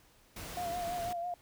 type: noise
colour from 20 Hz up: pink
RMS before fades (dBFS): -44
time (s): 0.36-1.13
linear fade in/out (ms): 5
type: tone with vibrato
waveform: sine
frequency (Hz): 698.5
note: F5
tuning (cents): 0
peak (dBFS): -34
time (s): 0.57-1.34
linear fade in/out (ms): 2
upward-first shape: sine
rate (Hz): 6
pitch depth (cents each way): 44
effects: pink hiss -64 dBFS RMS until 1.41 s